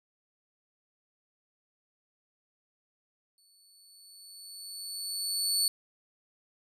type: tone with exponential growth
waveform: 25% pulse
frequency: 4453 Hz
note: C#8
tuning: 7 cents sharp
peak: -19 dBFS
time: 3.38-5.68 s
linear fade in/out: 1 ms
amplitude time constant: 500 ms
effects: none